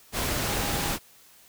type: tone in noise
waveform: sine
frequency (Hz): 813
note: G#5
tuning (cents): -37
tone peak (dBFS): -38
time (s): 0.44-0.94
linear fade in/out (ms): 50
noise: pink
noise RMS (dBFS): -28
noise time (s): 0.12-0.99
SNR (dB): -13
effects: white hiss -55 dBFS RMS until 1.48 s